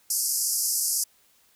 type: band-pass noise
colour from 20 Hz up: white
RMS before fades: -26 dBFS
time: 0.1-1.04 s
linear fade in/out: 5 ms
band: 4800 to 13000 Hz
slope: 96 dB/octave
effects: white hiss -62 dBFS RMS until 1.55 s